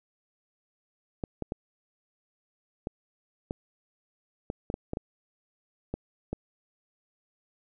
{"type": "clicks", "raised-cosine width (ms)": 2, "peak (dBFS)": -18, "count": 12, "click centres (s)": [1.238, 1.423, 1.521, 2.871, 3.509, 4.501, 4.701, 4.741, 4.934, 4.971, 5.94, 6.33], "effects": []}